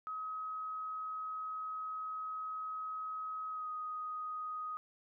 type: tone with pitch glide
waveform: sine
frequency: 1271 to 1249.2 Hz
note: D#6 to D#6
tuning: +36 to +7 cents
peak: -38 dBFS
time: 0.07-4.77 s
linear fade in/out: 0 ms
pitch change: -29 cents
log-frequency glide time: 3.5-3.69 s
effects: none